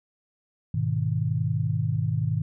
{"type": "chord", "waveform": "sine", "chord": "G# minor", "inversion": "none", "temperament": "just", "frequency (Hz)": [103.83, 124.59, 155.74], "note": ["G#2", "B2", "D#3"], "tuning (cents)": [0, 16, 2], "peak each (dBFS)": -27, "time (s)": [0.74, 2.42], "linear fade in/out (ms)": 5, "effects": []}